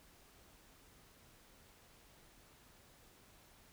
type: silence
effects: pink hiss -64 dBFS RMS until 3.72 s